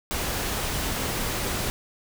pink noise, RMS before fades -28 dBFS, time 0.11-1.7 s, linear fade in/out 0 ms, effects none

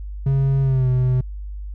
triangle tone with pitch glide, 136.1 to 126.99 Hz, C#3 to B2, -31 to +49 cents, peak -13 dBFS, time 0.26-1.21 s, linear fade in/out 5 ms, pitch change -120 cents, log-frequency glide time 0.61-0.89 s, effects added 50 Hz sine -28 dBFS peak until 1.74 s

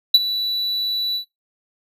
triangle tone with ADSR envelope, 3951 Hz, B7, in tune, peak -4 dBFS, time 0.14-1.25 s, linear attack 5 ms, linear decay 40 ms, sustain -14 dB, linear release 95 ms, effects noise-tail reverb RT60 0.2 s tail -18 dB re dry

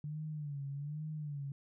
sine tone with vibrato, 146.83 Hz, D3, in tune, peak -38 dBFS, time 0.04-1.52 s, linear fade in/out 2 ms, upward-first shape sine, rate 1.2 Hz, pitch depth 95 cents each way, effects none

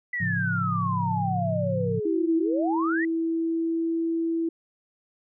sine exponential two-way sweep, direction down then up, 2000 to 320 to 2000 Hz, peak -26 dBFS, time 0.13-3.05 s, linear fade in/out 5 ms, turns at 2.36 s
sine chord, A augmented, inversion none, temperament equal, 110 / 138.59 / 174.61 Hz, A2 / C#3 / E#3, 0 / 0 / 0 cents, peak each -29 / -32 / -28 dBFS, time 0.2-2 s, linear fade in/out 10 ms
sine tone with pitch glide, 326.7 to 330.3 Hz, E4 to E4, -15 to +4 cents, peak -23 dBFS, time 2.05-4.49 s, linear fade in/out 5 ms, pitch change +19 cents, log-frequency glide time 2.59-3.99 s
effects none

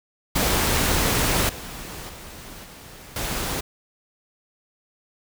pink noise with level steps, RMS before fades -21 / -36 / -40 / -43 / -27 dBFS, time 0.35-3.61 s, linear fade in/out 10 ms, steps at 1.49 / 2.09 / 2.64 / 3.16 s, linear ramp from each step 2 ms, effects none

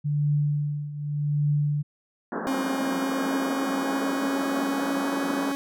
sine tone with tremolo, 146.83 Hz, D3, in tune, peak -19 dBFS, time 0.04-1.83 s, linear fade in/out 20 ms, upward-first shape triangle, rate 0.85 Hz, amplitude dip 80%
pink band-pass noise, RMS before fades -31 dBFS, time 2.32-5.52 s, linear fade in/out 2 ms, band 180 to 1700 Hz, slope 96 dB/octave
40% pulse tone with pitch glide, 268.3 to 277.8 Hz, C4 to C#4, +44 to +4 cents, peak -25 dBFS, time 2.47-5.55 s, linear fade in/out 0 ms, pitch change +60 cents, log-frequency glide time 2.72-5.26 s
effects none

